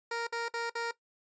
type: tone bursts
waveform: 15% pulse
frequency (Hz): 466.2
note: A#4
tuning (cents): 0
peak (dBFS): -26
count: 4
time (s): 0.11-0.912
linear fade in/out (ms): 5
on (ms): 160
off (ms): 54
effects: noise-tail reverb RT60 0.1 s tail -17 dB re dry + resampled to 16000 Hz